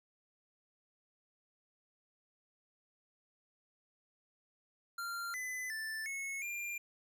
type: tone with pitch steps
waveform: square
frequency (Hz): 1386 / 2012 / 1764 / 2190 / 2393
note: F6 / B6 / A6 / C#7 / D7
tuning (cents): -14 / +32 / +4 / -22 / +32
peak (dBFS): -39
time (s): 4.98-6.78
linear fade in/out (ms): 5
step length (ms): 360
effects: none